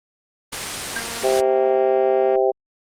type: noise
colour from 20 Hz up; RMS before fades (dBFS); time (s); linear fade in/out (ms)
white; -24; 0.52-1.41; 10
type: tone with exponential decay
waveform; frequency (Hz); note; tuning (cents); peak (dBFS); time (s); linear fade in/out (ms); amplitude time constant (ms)
sine; 1600; G6; +35; -19; 0.96-1.07; 5; 22
type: click train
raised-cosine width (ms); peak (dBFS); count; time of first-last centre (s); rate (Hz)
0.5; -22; 325; 0.96-2.357; 232
type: harmonic tone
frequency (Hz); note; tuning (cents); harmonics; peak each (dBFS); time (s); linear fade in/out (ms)
130.81; C3; 0; 3 / 4 / 5 / 6; -18 / -20 / -22 / -24; 1.23-2.52; 20
effects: low-pass 8000 Hz 12 dB/octave + Opus 32 kbps